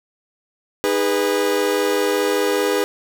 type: chord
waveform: 40% pulse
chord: G# minor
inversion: second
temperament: equal with one note detuned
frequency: 311.1 / 408.9 / 493.9 Hz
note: D#4 / G#4 / B4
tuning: 0 / -27 / 0 cents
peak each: -24 / -19 / -20 dBFS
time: 0.84-2.84 s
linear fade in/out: 0 ms
effects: none